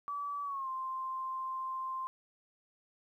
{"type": "tone with pitch glide", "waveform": "sine", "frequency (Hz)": [1149, 1047.6], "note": ["D6", "C6"], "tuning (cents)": [-38, 2], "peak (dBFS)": -35, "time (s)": [0.08, 2.07], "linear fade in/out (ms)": 0, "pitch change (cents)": -160, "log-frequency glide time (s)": [0.44, 0.69], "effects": ["12-bit"]}